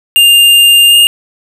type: tone with pitch glide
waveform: square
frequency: 2804 to 2830 Hz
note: F7 to F7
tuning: +6 to +22 cents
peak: -3 dBFS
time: 0.16-1.07 s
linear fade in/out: 0 ms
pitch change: +16 cents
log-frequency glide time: 0.88-0.96 s
effects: none